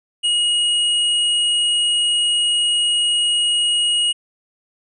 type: tone with hard clipping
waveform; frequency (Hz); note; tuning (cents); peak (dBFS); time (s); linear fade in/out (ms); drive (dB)
triangle; 2886; F#7; -44; -16; 0.23-4.13; 20; 18
effects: resampled to 24000 Hz